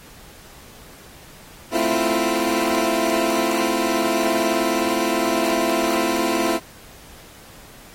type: chord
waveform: 20% pulse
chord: F major seventh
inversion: first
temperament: equal with one note detuned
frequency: 220 / 259.8 / 329.6 / 349.2 Hz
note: A3 / C4 / E4 / F4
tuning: 0 / -12 / 0 / 0 cents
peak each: -22 / -21 / -17 / -19 dBFS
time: 1.71-6.6 s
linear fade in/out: 50 ms
effects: pink hiss -45 dBFS RMS until 7.94 s + AAC 48 kbps